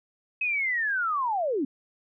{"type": "linear sweep", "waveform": "sine", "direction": "down", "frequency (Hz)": [2564, 246.9], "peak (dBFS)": -24, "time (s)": [0.41, 1.65], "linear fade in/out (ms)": 5, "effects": []}